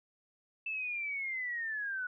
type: linear sweep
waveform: sine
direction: down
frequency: 2650 to 1461 Hz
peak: -34 dBFS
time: 0.66-2.07 s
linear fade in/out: 5 ms
effects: none